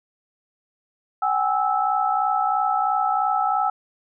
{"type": "tone cluster", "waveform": "sine", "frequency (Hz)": [758, 821, 1311], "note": ["F#5", "G#5", "E6"], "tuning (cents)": [42, -20, -10], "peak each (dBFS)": -23, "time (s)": [1.22, 3.7], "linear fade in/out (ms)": 5, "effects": []}